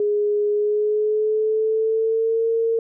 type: tone with pitch glide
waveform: sine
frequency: 415.3 to 455.5 Hz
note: G#4 to A#4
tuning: 0 to -40 cents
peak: -17 dBFS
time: 0-2.79 s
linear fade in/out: 2 ms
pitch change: +160 cents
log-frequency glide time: 0.51-2.48 s
effects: none